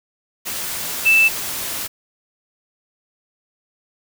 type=tone in noise; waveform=sine; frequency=2644 Hz; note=E7; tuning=5 cents sharp; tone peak=-10 dBFS; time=1.05-1.29 s; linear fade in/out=20 ms; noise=white; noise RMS=-26 dBFS; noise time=0.45-1.88 s; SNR=+13 dB; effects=none